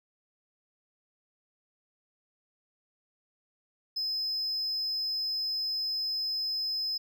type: tone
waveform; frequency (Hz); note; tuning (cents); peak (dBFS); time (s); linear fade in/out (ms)
triangle; 5100; D#8; +42; -28; 3.96-6.98; 10
effects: none